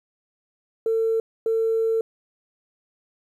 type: tone bursts at uneven times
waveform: sine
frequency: 450 Hz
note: A4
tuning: 39 cents sharp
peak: -18 dBFS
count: 2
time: 0.86-1.2 / 1.46-2.01 s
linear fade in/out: 2 ms
effects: tanh soft clip ceiling -14 dBFS + 9-bit